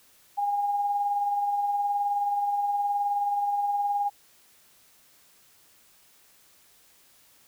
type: tone with tremolo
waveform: sine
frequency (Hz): 814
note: G#5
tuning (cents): -35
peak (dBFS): -22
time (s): 0.37-4.1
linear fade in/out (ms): 20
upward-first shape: sine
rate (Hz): 19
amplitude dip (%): 35
effects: white hiss -59 dBFS RMS until 7.47 s